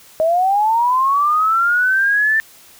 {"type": "linear sweep", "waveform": "sine", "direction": "up", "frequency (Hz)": [622.3, 1787], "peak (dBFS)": -12, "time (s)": [0.2, 2.4], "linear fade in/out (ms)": 0, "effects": ["white hiss -45 dBFS RMS until 2.79 s"]}